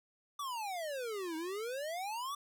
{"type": "exponential two-way sweep", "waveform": "square", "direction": "down then up", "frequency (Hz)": [1183, 311.8, 1183], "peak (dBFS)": -38, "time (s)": [0.39, 2.35], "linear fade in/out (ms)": 5, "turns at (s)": 1.36, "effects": []}